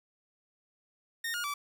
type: tone with pitch steps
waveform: sawtooth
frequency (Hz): 1840 / 1429 / 1156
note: A#6 / F6 / D6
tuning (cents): -23 / +39 / -28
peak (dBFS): -29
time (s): 1.24-1.54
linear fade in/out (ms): 5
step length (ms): 100
effects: 10-bit